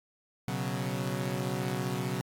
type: chord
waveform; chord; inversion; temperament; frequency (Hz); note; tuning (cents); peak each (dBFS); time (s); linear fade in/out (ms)
sawtooth; B suspended second; none; equal; 123.47 / 138.59 / 185; B2 / C#3 / F#3; 0 / 0 / 0; -31; 0.48-2.21; 0
effects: AAC 64 kbps